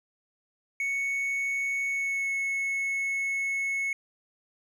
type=tone with pitch glide; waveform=triangle; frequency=2217 to 2195 Hz; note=C#7 to C#7; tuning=0 to -18 cents; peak=-25 dBFS; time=0.8-3.93 s; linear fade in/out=2 ms; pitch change=-18 cents; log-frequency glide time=1.88-2.31 s; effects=none